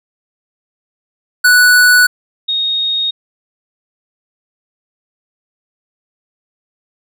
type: tone pair in turn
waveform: square / sine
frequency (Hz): 1479 / 3727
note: F#6 / A#7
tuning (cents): -1 / -1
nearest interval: octave + major third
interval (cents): 1600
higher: second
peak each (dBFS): -6 / -13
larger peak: first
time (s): 1.44-2.07 / 2.48-3.11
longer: neither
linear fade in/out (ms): 10
effects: none